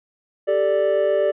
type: chord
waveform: triangle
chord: G suspended second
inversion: none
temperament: equal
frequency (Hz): 392 / 440 / 587.3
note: G4 / A4 / D5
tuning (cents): 0 / 0 / 0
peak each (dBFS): -21 / -22 / -16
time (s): 0.47-1.32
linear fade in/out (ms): 20
effects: resampled to 8000 Hz